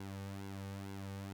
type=tone with flanger; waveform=sawtooth; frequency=98 Hz; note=G2; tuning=in tune; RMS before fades=-45 dBFS; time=0-1.33 s; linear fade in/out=5 ms; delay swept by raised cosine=1.6 to 3 ms; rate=2.2 Hz; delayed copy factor=-0.7; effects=none